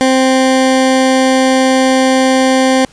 20% pulse tone, 261.6 Hz, C4, in tune, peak -3 dBFS, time 0.01-2.85 s, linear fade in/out 0 ms, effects pink hiss -44 dBFS RMS until 2.92 s + resampled to 22050 Hz

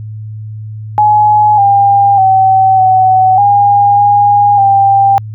sine tone with pitch steps, 843 / 800 / 764 / 753 / 811 / 817 / 790 Hz, G#5 / G5 / G5 / F#5 / G#5 / G#5 / G5, +26 / +35 / -45 / +30 / -41 / -29 / +13 cents, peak -4 dBFS, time 0.98-5.18 s, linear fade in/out 0 ms, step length 600 ms, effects added 108 Hz sine -21 dBFS peak until 5.34 s

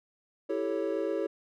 triangle chord, A dominant seventh, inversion second, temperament equal, 329.6 / 392 / 440 / 554.4 Hz, E4 / G4 / A4 / C#5, 0 / 0 / 0 / 0 cents, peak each -32 dBFS, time 0.49-1.27 s, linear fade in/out 10 ms, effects none

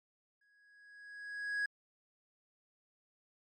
triangle tone with exponential growth, 1661.2 Hz, G#6, in tune, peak -29 dBFS, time 0.41-1.66 s, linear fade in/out 5 ms, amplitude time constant 270 ms, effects MP3 48 kbps

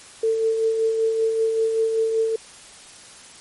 sine tone with tremolo, 447.1 Hz, A4, 28 cents sharp, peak -16 dBFS, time 0.23-2.36 s, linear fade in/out 5 ms, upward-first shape sine, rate 5.2 Hz, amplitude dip 40%, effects white hiss -44 dBFS RMS until 3.4 s + MP3 48 kbps

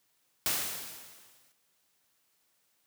white noise with exponential decay, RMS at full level -28 dBFS, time 0.46-1.52 s, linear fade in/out 0 ms, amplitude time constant 230 ms, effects white hiss -73 dBFS RMS until 2.86 s + high-pass 80 Hz 12 dB/octave

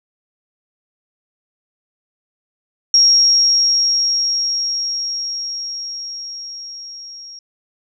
sine tone with level ramp, 5588 Hz, F8, in tune, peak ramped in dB -7 to -33 dBFS, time 2.94-7.39 s, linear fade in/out 2 ms, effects none

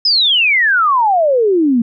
sine exponential sweep, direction down, 5190 to 224 Hz, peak -9 dBFS, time 0.05-1.82 s, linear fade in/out 5 ms, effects none

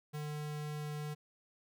square tone, 149.9 Hz, D3, 36 cents sharp, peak -39 dBFS, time 0.13-1.15 s, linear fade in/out 20 ms, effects none

